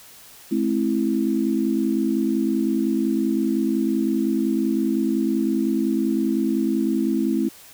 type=tone cluster; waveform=sine; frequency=214.3 / 264.3 / 330 Hz; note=A3 / C4 / E4; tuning=-45 / +18 / +2 cents; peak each=-23 dBFS; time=0.51-7.49 s; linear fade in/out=10 ms; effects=white hiss -46 dBFS RMS until 7.73 s